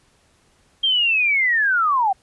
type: linear sweep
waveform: sine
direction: down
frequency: 3210 to 740 Hz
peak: -15 dBFS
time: 0.83-2.13 s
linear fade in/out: 10 ms
effects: pink hiss -59 dBFS RMS until 2.22 s + resampled to 24000 Hz